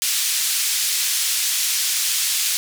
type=band-pass noise; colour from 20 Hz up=white; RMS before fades=-21 dBFS; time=0.02-2.57 s; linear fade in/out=0 ms; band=2700 to 10000 Hz; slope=12 dB/octave; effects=none